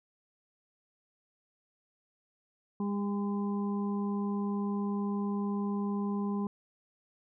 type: harmonic tone with a mistuned harmonic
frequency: 202.2 Hz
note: G#3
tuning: 46 cents flat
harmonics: 1 / 2 / 4 / 5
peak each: -30 / -39 / -46 / -43 dBFS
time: 2.8-6.47 s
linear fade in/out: 2 ms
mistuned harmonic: 5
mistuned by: +19 cents
effects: none